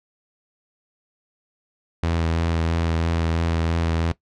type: tone with vibrato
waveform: sawtooth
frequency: 82.8 Hz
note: E2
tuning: 8 cents sharp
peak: -16 dBFS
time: 2.03-4.12 s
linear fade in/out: 0 ms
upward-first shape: sine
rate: 3 Hz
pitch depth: 19 cents each way
effects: noise-tail reverb RT60 0.1 s tail -18 dB re dry + low-pass 5000 Hz 12 dB/octave